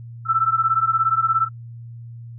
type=beating tone pair; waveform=sine; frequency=1318.5 / 1335.5 Hz; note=E6 / E6; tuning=0 / +22 cents; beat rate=17 Hz; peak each=-19 dBFS; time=0.25-1.49 s; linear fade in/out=50 ms; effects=noise-tail reverb RT60 0.1 s tail -25 dB re dry + added 117 Hz sine -34 dBFS peak until 2.38 s